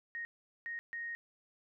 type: tone bursts at uneven times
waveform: sine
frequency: 1864.7 Hz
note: A#6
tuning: in tune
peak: -38 dBFS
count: 3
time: 0.15-0.25 / 0.66-0.79 / 0.93-1.15 s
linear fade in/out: 0 ms
effects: none